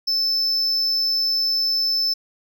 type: tone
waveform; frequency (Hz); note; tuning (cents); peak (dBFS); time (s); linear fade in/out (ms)
triangle; 5270; E8; -1; -17; 0.07-2.14; 10
effects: none